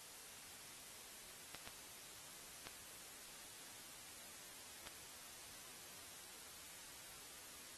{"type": "clicks", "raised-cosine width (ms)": 0.2, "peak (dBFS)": -30, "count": 4, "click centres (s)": [1.547, 1.675, 2.67, 4.872], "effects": ["white hiss -56 dBFS RMS until 7.77 s", "AAC 32 kbps"]}